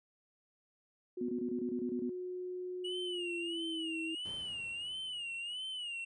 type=tone with pitch glide; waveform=sine; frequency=363.5 to 323.8 Hz; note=F#4 to E4; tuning=-31 to -31 cents; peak=-38 dBFS; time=1.17-4.15 s; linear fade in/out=5 ms; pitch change=-200 cents; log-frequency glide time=2.98-3.77 s
type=tone bursts; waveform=sine; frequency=246.9 Hz; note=B3; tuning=in tune; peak=-34 dBFS; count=9; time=1.21-2.094 s; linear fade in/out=2 ms; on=76 ms; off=25 ms
type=tone with vibrato; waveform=triangle; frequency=2897 Hz; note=F#7; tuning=37 cents flat; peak=-37 dBFS; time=2.84-6.05 s; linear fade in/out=10 ms; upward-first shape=sine; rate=1.5 Hz; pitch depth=110 cents each way
type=noise with exponential decay; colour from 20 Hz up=brown; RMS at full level=-44 dBFS; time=4.25-6 s; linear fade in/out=5 ms; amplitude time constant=380 ms
effects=high-pass 100 Hz 12 dB/octave + resampled to 24000 Hz